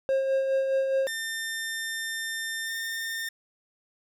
triangle tone with tremolo, 536 Hz, C5, 42 cents sharp, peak -19 dBFS, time 0.09-1.07 s, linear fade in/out 0 ms, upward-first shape sine, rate 4.8 Hz, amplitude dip 40%
sawtooth tone with pitch glide, 1800 to 1811.5 Hz, A6 to A6, +39 to +50 cents, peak -27 dBFS, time 1.07-3.29 s, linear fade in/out 5 ms, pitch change +11 cents, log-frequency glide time 2.66-2.72 s
effects none

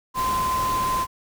sine tone in noise, 1033 Hz, C6, 22 cents flat, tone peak -21 dBFS, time 0.14-1.07 s, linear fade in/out 50 ms, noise pink, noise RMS -31 dBFS, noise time 0.14-1.07 s, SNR +7 dB, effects none

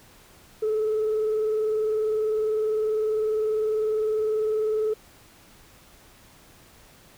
sine tone with vibrato, 432.3 Hz, A4, 31 cents flat, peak -20 dBFS, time 0.62-4.94 s, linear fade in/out 10 ms, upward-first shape square, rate 20 Hz, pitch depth 27 cents each way, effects tanh soft clip ceiling -19 dBFS + pink hiss -53 dBFS RMS until 7.17 s

